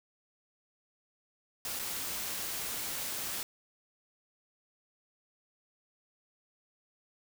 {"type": "noise with dropouts", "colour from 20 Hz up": "white", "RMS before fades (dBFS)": -37, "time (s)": [1.65, 3.43], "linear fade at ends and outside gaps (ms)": 1, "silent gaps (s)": [1.791, 1.795], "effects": []}